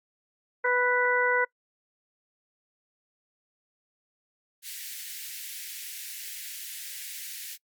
harmonic tone, 493.9 Hz, B4, in tune, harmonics 1 / 2 / 3 / 4, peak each -27 / -29 / -26 / -28 dBFS, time 0.64-1.45 s, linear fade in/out 10 ms
white high-pass noise, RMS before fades -39 dBFS, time 4.62-7.58 s, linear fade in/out 50 ms, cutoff 1700 Hz, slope 48 dB/octave
effects noise-tail reverb RT60 0.1 s tail -24 dB re dry + Opus 48 kbps

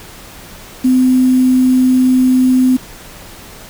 sine tone with quantisation, 255.8 Hz, C4, 39 cents flat, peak -7 dBFS, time 0.84-2.77 s, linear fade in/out 10 ms, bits 5, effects pink hiss -35 dBFS RMS until 3.69 s

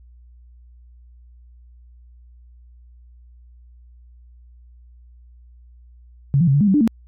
sine tone with pitch steps, 138.9 / 172.2 / 136.3 / 143.4 / 207.2 / 192.1 / 295 / 225.4 Hz, C#3 / F3 / C#3 / D3 / G#3 / G3 / D4 / A3, +4 / -24 / -29 / -41 / -4 / -35 / +8 / +42 cents, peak -12 dBFS, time 6.34-6.876 s, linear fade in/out 0 ms, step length 67 ms, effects added 60 Hz sine -44 dBFS peak until 7.07 s

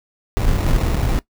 brown noise with sample-and-hold, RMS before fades -17 dBFS, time 0.37-1.19 s, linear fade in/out 0 ms, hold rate 1575 Hz, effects noise-tail reverb RT60 0.1 s tail -19 dB re dry

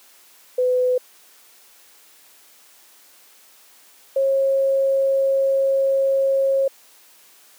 sine tone pair in turn, 503 / 542.1 Hz, B4 / C#5, +32 / -39 cents, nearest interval minor second, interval 129 cents, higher second, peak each -15 dBFS, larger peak neither, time 0.58-0.98 / 4.16-6.68 s, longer second, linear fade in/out 5 ms, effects white hiss -51 dBFS RMS until 7.58 s + high-pass 300 Hz 12 dB/octave

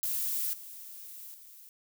violet noise with level steps, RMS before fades -32 / -46 / -52 dBFS, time 0.03-1.69 s, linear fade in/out 0 ms, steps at 0.53 / 1.34 s, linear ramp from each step 5 ms, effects none

